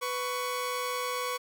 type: tone pair together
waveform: sawtooth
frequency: 497.1 / 1116 Hz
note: B4 / C#6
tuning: +11 / +11 cents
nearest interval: octave + major second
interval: 1400 cents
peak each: -30 / -29 dBFS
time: 0.01-1.38 s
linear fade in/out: 20 ms
effects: none